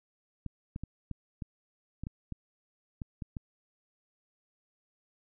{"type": "clicks", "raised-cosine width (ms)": 5, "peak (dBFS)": -25, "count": 11, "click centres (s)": [0.463, 0.761, 0.836, 1.113, 1.422, 2.036, 2.069, 2.323, 3.018, 3.222, 3.368], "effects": []}